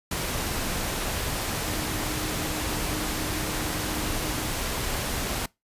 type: tone in noise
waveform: sine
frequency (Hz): 307.9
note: D#4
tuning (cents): -18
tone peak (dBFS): -37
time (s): 1.66-4.47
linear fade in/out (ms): 5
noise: pink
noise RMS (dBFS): -29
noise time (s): 0.11-5.46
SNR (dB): -11
effects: noise-tail reverb RT60 0.2 s tail -23 dB re dry + resampled to 32000 Hz